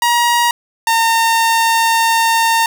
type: tone pair in turn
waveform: sawtooth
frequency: 951 / 911.8 Hz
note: A#5 / A#5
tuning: +34 / -39 cents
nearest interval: minor second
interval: 73 cents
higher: first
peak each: -7 dBFS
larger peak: neither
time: 0.02-0.51 / 0.87-2.66 s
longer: second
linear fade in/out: 2 ms
effects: none